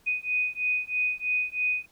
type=beating tone pair; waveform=sine; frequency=2489 / 2492.1 Hz; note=D#7 / D#7; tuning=0 / +2 cents; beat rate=3.1 Hz; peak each=-28 dBFS; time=0.06-1.86 s; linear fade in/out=20 ms; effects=pink hiss -62 dBFS RMS until 1.91 s